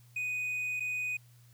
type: tone with dropouts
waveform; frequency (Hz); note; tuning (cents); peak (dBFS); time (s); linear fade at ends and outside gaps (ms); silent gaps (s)
triangle; 2489; D#7; 0; -30; 0.16-1.17; 5; 0.798-0.804
effects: added 120 Hz sine -56 dBFS peak until 1.53 s + white hiss -66 dBFS RMS until 1.53 s